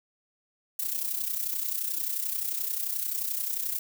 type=noise with amplitude modulation; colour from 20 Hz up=violet; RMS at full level=-28 dBFS; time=0.79-3.79 s; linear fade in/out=5 ms; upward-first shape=sine; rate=31.4 Hz; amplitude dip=65%; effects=none